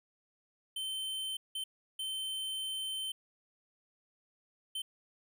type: tone bursts at uneven times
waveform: square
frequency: 3091 Hz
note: G7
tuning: 25 cents flat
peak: -36 dBFS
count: 4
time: 0.76-1.37 / 1.55-1.64 / 1.99-3.12 / 4.75-4.82 s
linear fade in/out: 5 ms
effects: none